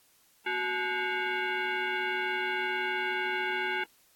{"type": "tone with frequency modulation", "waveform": "sine", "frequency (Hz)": 370, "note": "F#4", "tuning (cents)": 0, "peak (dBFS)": -28, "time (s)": [0.46, 3.84], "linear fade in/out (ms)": 5, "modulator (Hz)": 614, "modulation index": 3.7, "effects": ["white hiss -64 dBFS RMS until 4.15 s", "AAC 64 kbps"]}